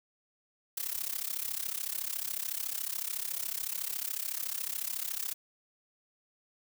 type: noise with amplitude modulation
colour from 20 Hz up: blue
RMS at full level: -32 dBFS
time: 0.77-5.34 s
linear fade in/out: 5 ms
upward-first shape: sine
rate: 33.9 Hz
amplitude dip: 90%
effects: none